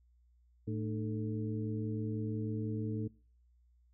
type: harmonic tone with a mistuned harmonic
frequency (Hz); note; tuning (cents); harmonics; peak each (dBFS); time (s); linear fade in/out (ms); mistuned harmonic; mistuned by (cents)
110; A2; 0; 1 / 2 / 3 / 4; -36 / -40 / -41 / -44; 0.67-3.08; 10; 3; -130
effects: noise-tail reverb RT60 0.5 s tail -26 dB re dry + added 60 Hz sine -64 dBFS peak until 3.93 s